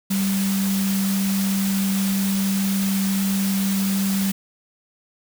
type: tone in noise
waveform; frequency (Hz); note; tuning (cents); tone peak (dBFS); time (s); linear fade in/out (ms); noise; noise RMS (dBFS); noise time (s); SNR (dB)
sine; 195; G3; -9; -19; 0.1-4.32; 10; white; -29; 0.1-4.32; +7
effects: none